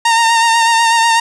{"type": "tone with vibrato", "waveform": "sawtooth", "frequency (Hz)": 919, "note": "A#5", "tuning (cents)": -25, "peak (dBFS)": -5, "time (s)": [0.05, 1.2], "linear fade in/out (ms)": 5, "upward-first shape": "sine", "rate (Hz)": 8.1, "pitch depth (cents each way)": 29, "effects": ["resampled to 22050 Hz", "7-bit"]}